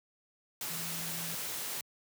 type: tone in noise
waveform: sine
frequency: 166.7 Hz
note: E3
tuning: 20 cents sharp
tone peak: -44 dBFS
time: 0.7-1.35 s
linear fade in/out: 2 ms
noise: white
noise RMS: -38 dBFS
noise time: 0.61-1.81 s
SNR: -9 dB
effects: high-pass 100 Hz 12 dB/octave